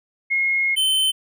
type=tone pair in turn; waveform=sine / square; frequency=2156 / 3073 Hz; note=C#7 / G7; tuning=-49 / -35 cents; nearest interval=tritone; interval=614 cents; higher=second; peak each=-17 dBFS; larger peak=neither; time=0.3-0.76 / 0.76-1.12 s; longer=first; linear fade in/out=20 ms; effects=none